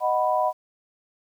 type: chord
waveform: sine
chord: B major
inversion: first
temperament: equal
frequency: 622.3 / 740 / 987.8 Hz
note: D#5 / F#5 / B5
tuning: 0 / 0 / 0 cents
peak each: -24 dBFS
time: 0-0.53 s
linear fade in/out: 50 ms
effects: 9-bit

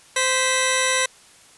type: tone pair together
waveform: 10% pulse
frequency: 519 / 1961.1 Hz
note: C5 / B6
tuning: -14 / -13 cents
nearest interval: octave + major seventh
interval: 2301 cents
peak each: -12 dBFS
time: 0.16-1.06 s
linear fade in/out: 5 ms
effects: white hiss -50 dBFS RMS until 1.57 s + resampled to 24000 Hz

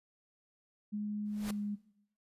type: tone with pitch glide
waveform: sine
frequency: 208.8 to 206.2 Hz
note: G#3 to G#3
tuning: +10 to -12 cents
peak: -34 dBFS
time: 0.92-1.76 s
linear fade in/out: 20 ms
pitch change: -22 cents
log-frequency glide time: 1.45-1.6 s
type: noise with exponential growth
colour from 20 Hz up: pink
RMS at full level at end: -38 dBFS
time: 1.25-1.51 s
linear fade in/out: 5 ms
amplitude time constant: 55 ms
effects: noise-tail reverb RT60 0.8 s tail -19 dB re dry + resampled to 32000 Hz

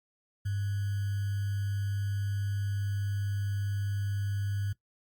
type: tone with sample-and-hold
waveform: sine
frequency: 100.2 Hz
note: G2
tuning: 38 cents sharp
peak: -29 dBFS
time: 0.45-4.73 s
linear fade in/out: 10 ms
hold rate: 1575 Hz
effects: noise-tail reverb RT60 0.1 s tail -18 dB re dry + Opus 48 kbps

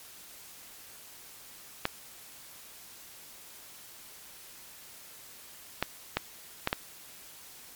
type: clicks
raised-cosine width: 0.3 ms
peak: -10 dBFS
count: 5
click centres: 1.854 / 5.826 / 6.17 / 6.674 / 6.729 s
effects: white hiss -50 dBFS RMS until 7.75 s + MP3 96 kbps

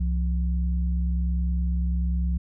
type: tone pair together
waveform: sine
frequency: 65.27 / 174.61 Hz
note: C2 / F3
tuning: -4 / 0 cents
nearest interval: octave + perfect fourth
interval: 1704 cents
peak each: -22 / -30 dBFS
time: 0-2.38 s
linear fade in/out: 10 ms
effects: none

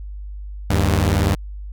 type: tone pair together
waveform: sawtooth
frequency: 77.94 / 99 Hz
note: D#2 / G2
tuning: +4 / +18 cents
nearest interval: major third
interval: 414 cents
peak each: -14 dBFS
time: 0.7-1.35 s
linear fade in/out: 5 ms
effects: added 50 Hz sine -29 dBFS peak until 1.72 s

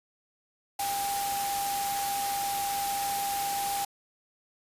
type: tone in noise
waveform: sine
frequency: 800 Hz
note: G5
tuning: 35 cents sharp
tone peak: -29 dBFS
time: 0.79-3.85 s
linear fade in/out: 5 ms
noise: white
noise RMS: -34 dBFS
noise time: 0.79-3.85 s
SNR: +2 dB
effects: resampled to 32000 Hz

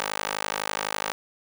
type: tone with high-pass filter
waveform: 15% pulse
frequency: 51.91 Hz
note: G#1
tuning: in tune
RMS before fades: -30 dBFS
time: 0-1.12 s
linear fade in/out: 0 ms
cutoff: 820 Hz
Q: 0.92
effects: none

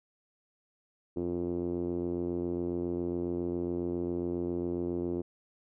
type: tone with low-pass filter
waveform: 5% pulse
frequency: 87.31 Hz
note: F2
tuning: in tune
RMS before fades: -33 dBFS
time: 1.16-5.22 s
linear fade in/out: 10 ms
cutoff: 340 Hz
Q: 3.3
effects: none

